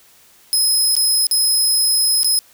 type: tone with dropouts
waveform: 20% pulse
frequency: 5110 Hz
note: D#8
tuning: 45 cents sharp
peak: -8 dBFS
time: 0.53-2.39 s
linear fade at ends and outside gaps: 0 ms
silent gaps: 0.953-0.966 / 1.268-1.312 / 2.232-2.245 s
effects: white hiss -50 dBFS RMS until 2.53 s